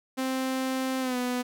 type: tone with pitch glide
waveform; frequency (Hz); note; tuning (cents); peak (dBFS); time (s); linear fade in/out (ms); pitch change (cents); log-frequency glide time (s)
sawtooth; 261.6 to 248.3; C4 to B3; 0 to +9; -23; 0.17-1.43; 20; -91; 1-1.17
effects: none